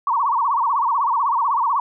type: tone with vibrato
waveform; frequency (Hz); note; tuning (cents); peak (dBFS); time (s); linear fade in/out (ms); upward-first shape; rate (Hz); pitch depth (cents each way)
sine; 1023; C6; -39; -16; 0.07-1.8; 2; sine; 16; 210
effects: none